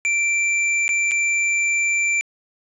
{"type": "tone with dropouts", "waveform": "square", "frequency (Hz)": 2349, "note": "D7", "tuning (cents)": 0, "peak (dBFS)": -18, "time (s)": [0.05, 2.21], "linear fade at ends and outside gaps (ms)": 0, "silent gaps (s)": [[0.88, 0.891], [1.111, 1.117]], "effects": ["resampled to 22050 Hz", "9-bit"]}